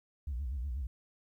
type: tone with vibrato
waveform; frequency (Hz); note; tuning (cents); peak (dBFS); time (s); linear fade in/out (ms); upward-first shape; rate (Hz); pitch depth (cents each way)
sine; 65.41; C2; 0; -32; 0.27-0.87; 5; sine; 8.2; 210
effects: tanh soft clip ceiling -31 dBFS + 12-bit